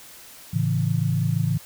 sine chord, A major, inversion none, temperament equal, 110 / 138.59 / 164.81 Hz, A2 / C#3 / E3, 0 / 0 / 0 cents, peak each -24 dBFS, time 0.53-1.58 s, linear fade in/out 10 ms, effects white hiss -45 dBFS RMS until 1.65 s

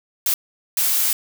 blue noise bursts at uneven times, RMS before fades -19 dBFS, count 2, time 0.26-0.34 / 0.77-1.13 s, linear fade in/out 2 ms, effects none

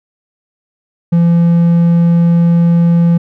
triangle tone, 170 Hz, F3, 46 cents flat, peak -4 dBFS, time 1.12-3.18 s, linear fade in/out 10 ms, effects none

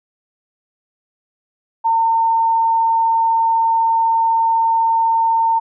sine tone, 908 Hz, A#5, 46 cents flat, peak -12 dBFS, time 1.84-5.6 s, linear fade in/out 20 ms, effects none

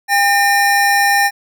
square tone pair together, 803 / 1814.7 Hz, G5 / A#6, +41 / -47 cents, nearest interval octave + major second, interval 1412 cents, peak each -14 dBFS, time 0.08-1.31 s, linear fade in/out 50 ms, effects none

